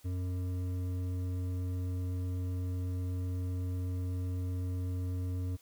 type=tone with hard clipping; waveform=sine; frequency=90.8 Hz; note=F#2; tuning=32 cents flat; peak=-34 dBFS; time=0.04-5.57 s; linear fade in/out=20 ms; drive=9 dB; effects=white hiss -63 dBFS RMS until 5.61 s